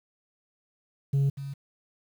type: tone with echo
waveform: sine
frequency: 138.59 Hz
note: C#3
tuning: in tune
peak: -18 dBFS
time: 1.13-1.3 s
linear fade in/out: 10 ms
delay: 240 ms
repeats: 1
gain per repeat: -15 dB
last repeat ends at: 1.54 s
effects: tanh soft clip ceiling -20 dBFS + 9-bit